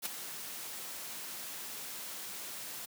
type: noise with ADSR envelope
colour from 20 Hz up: white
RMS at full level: -34 dBFS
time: 0.02-2.86 s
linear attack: 37 ms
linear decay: 13 ms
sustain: -9 dB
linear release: 12 ms
effects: high-pass 150 Hz 12 dB/octave